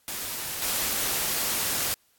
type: noise with level steps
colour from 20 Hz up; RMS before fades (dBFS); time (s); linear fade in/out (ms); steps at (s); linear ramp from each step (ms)
white; -33 / -27; 0.08-1.94; 0; 0.62; 2
effects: white hiss -65 dBFS RMS until 2.18 s + AAC 64 kbps